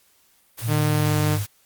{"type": "noise", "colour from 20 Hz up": "white", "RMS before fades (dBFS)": -35, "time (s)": [0.57, 1.47], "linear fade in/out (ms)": 20}
{"type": "tone with pitch glide", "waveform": "sine", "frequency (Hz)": [114.4, 102.51], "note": ["A#2", "G#2"], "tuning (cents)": [-32, -22], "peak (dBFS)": -22, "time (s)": [0.61, 1.46], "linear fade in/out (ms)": 50, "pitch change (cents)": -190, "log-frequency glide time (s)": [0.8, 1.32]}
{"type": "tone", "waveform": "sawtooth", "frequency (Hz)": 151.6, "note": "D#3", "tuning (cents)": -45, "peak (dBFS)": -16, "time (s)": [0.67, 1.39], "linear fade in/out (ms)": 50}
{"effects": ["white hiss -60 dBFS RMS until 1.65 s", "Opus 48 kbps"]}